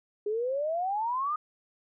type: exponential sweep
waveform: sine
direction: up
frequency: 407.6 to 1251 Hz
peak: -27 dBFS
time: 0.26-1.36 s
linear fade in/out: 5 ms
effects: none